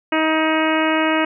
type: harmonic tone with a mistuned harmonic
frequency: 315.7 Hz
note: D#4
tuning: 25 cents sharp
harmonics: 1 / 2 / 3 / 4 / 5 / 6 / 7 / 8 / 9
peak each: -19 / -22 / -24 / -25 / -26 / -27 / -27 / -28 / -29 dBFS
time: 0.12-1.25 s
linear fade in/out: 5 ms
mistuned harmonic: 9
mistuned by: +26 cents
effects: none